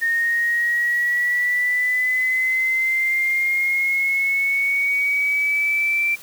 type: linear sweep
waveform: sine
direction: up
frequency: 1839 to 2349 Hz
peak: -17 dBFS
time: 0.01-6.16 s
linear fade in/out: 20 ms
effects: white hiss -42 dBFS RMS until 6.22 s